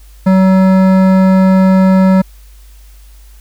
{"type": "tone with hard clipping", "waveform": "triangle", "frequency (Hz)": 188.9, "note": "F#3", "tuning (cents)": 36, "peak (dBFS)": -7, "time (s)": [0.26, 2.22], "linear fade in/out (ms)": 10, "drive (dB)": 18, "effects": ["added 50 Hz sine -35 dBFS peak until 3.4 s", "white hiss -48 dBFS RMS until 3.4 s"]}